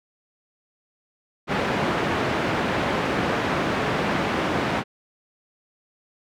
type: band-pass noise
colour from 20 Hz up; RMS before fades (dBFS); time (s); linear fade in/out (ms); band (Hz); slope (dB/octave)
pink; -24; 1.47-4.84; 50; 150 to 2200; 12
effects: none